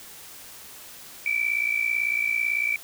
sine tone pair together, 2292 / 2350 Hz, D7 / D7, -43 / +1 cents, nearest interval unison, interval 44 cents, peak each -25 dBFS, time 1.26-2.76 s, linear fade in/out 2 ms, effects white hiss -44 dBFS RMS until 2.83 s

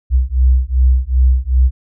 sine beating tone pair, 62.5 / 65.1 Hz, B1 / C2, +21 / -8 cents, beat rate 2.6 Hz, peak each -12 dBFS, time 0.1-1.71 s, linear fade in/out 50 ms, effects none

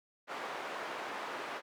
white band-pass noise, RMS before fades -41 dBFS, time 0.27-1.62 s, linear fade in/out 50 ms, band 390 to 1400 Hz, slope 12 dB/octave, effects none

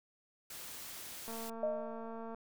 white noise, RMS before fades -47 dBFS, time 0.5-1.5 s, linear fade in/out 5 ms
click train, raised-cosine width 1 ms, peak -33 dBFS, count 243, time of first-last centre 1.28-2.346 s, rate 227 Hz
sine tone with exponential decay, 620 Hz, D#5, 6 cents flat, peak -29 dBFS, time 1.63-2.28 s, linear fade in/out 2 ms, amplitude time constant 140 ms
effects none

